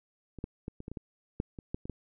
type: clicks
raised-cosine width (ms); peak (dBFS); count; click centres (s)
3; -30 / -21 / -24 / -29 / -27 / -27 / -25 / -17 / -29 / -20 / -28 / -23; 12; 0.387 / 0.441 / 0.681 / 0.804 / 0.881 / 0.916 / 0.972 / 1.401 / 1.588 / 1.745 / 1.855 / 1.897
effects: none